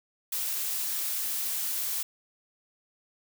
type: noise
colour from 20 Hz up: blue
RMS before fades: -31 dBFS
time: 0.32-2.03 s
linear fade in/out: 5 ms
effects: none